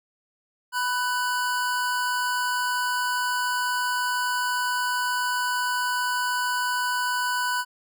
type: tone pair together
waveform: square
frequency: 989 / 1495.6 Hz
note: B5 / F#6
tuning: +2 / +18 cents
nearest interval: perfect fifth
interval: 716 cents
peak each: -27 dBFS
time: 0.72-7.65 s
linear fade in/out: 50 ms
effects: none